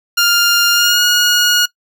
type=tone with pitch glide; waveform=15% pulse; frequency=1403 to 1443.3 Hz; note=F6 to F#6; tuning=+8 to -43 cents; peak=-3 dBFS; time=0.17-1.66 s; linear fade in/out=10 ms; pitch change=+49 cents; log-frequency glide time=0.72-1.02 s; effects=noise-tail reverb RT60 0.1 s tail -21 dB re dry